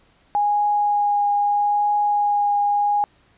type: tone with vibrato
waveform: sine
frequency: 823 Hz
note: G#5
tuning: 16 cents flat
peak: -16 dBFS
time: 0.35-3.04 s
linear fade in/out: 0 ms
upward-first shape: triangle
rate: 0.78 Hz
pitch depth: 12 cents each way
effects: pink hiss -58 dBFS RMS until 3.37 s + resampled to 8000 Hz